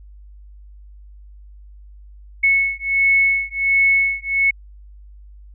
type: beating tone pair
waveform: sine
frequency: 2200 / 2201.4 Hz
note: C#7 / C#7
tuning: -14 / -13 cents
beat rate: 1.4 Hz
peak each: -17 dBFS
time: 2.43-4.51 s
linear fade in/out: 10 ms
effects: added 50 Hz sine -39 dBFS peak until 5.54 s